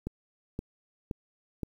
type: click train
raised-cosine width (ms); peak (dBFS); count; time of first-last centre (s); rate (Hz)
3; -20; 4; 0.07-1.633; 1.92
effects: 9-bit